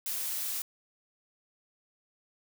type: noise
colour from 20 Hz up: blue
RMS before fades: -34 dBFS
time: 0.06-0.62 s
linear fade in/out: 2 ms
effects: none